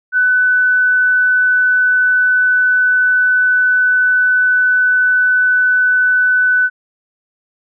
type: tone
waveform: sine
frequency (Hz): 1499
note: F#6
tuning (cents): +22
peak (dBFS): -9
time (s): 0.12-6.7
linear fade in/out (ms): 50
effects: none